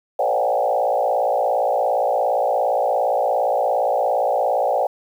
sine tone with frequency modulation, 659 Hz, E5, 1 cent flat, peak -16 dBFS, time 0.19-4.87 s, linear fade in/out 5 ms, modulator 57.3 Hz, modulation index 2.8, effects 8-bit

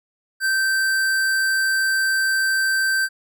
sine tone with hard clipping, 1557 Hz, G6, 12 cents flat, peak -19 dBFS, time 0.4-3.09 s, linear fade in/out 50 ms, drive 17 dB, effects none

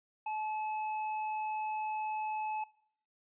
sine tone with tanh clipping, 861 Hz, A5, 38 cents flat, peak -36 dBFS, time 0.26-2.64 s, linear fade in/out 5 ms, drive 12 dB, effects noise-tail reverb RT60 0.7 s tail -23 dB re dry + resampled to 8000 Hz

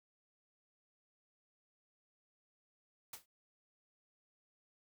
white noise with exponential decay, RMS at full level -43 dBFS, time 3.13-3.26 s, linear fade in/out 5 ms, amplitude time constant 28 ms, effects noise-tail reverb RT60 0.1 s tail -24 dB re dry

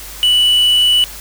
triangle tone with quantisation, 2960 Hz, F#7, in tune, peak -7 dBFS, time 0.23-1.04 s, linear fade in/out 0 ms, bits 6, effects added 50 Hz sine -35 dBFS peak until 1.2 s + white hiss -32 dBFS RMS until 1.2 s

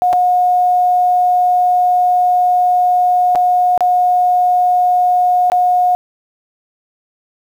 sine tone with dropouts, 722 Hz, F#5, 43 cents flat, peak -9 dBFS, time 0.02-5.95 s, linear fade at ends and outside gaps 0 ms, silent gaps 0.129-0.133 / 3.351-3.357 / 3.777-3.807 / 5.5-5.519 s, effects 7-bit

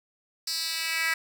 10% pulse tone with high-pass filter sweep, 326.1 Hz, E4, 19 cents flat, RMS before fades -29 dBFS, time 0.47-1.14 s, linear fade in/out 5 ms, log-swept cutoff 4900 to 1900 Hz, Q 2.5, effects none

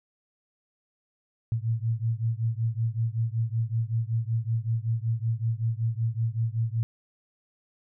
sine beating tone pair, 111.7 / 117 Hz, A2 / A#2, +27 / +7 cents, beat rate 5.3 Hz, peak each -27 / -28 dBFS, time 1.52-6.83 s, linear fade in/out 0 ms, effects none

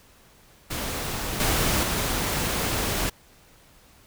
pink noise with level steps, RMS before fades -30 / -23 / -26 dBFS, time 0.7-3.1 s, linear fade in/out 10 ms, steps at 1.4 / 1.83 s, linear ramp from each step 2 ms, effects pink hiss -55 dBFS RMS until 4.06 s

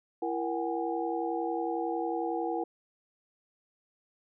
sine tone cluster, 336 / 469.8 / 749 / 820 Hz, E4 / A#4 / F#5 / G#5, +33 / +13 / +21 / -22 cents, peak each -33 / -35 / -35 / -37 dBFS, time 0.22-2.64 s, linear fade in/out 5 ms, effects none

